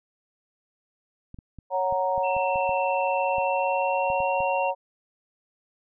clicks, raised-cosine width 5 ms, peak -29 dBFS, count 12, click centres 1.344 / 1.388 / 1.587 / 1.925 / 2.179 / 2.366 / 2.558 / 2.693 / 3.383 / 4.102 / 4.204 / 4.405 s
sine chord, F# major, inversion second, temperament equal, 554.4 / 740 / 932.3 Hz, C#5 / F#5 / A#5, 0 / 0 / 0 cents, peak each -26 / -28 / -26 dBFS, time 1.7-4.75 s, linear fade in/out 50 ms
sine tone with pitch glide, 2685 to 2746 Hz, E7 to F7, +31 to -30 cents, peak -32 dBFS, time 2.23-4.71 s, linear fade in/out 20 ms, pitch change +39 cents, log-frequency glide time 3.2-4.45 s
effects none

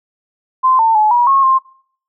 sine tone with pitch steps, 1037 / 898 / 855 / 964 / 1088 / 1057 Hz, C6 / A5 / A5 / B5 / C#6 / C6, -16 / +35 / -50 / -42 / -33 / +17 cents, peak -8 dBFS, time 0.63-1.59 s, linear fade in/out 20 ms, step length 160 ms, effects noise-tail reverb RT60 0.6 s tail -23 dB re dry

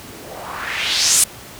blue noise with low-pass filter sweep, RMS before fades -20 dBFS, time 0.04-1.24 s, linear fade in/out 5 ms, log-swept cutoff 240 to 9700 Hz, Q 2.5, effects pink hiss -37 dBFS RMS until 1.59 s + high-pass 60 Hz 12 dB/octave

